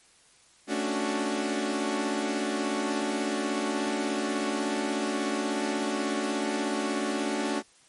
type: chord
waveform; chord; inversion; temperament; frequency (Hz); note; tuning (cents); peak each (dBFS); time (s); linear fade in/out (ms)
sawtooth; D major seventh; second; equal; 220 / 277.2 / 293.7 / 370; A3 / C#4 / D4 / F#4; 0 / 0 / 0 / 0; -29 / -29 / -28 / -29; 0.67-7.63; 50
effects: white hiss -59 dBFS RMS until 7.88 s + MP3 48 kbps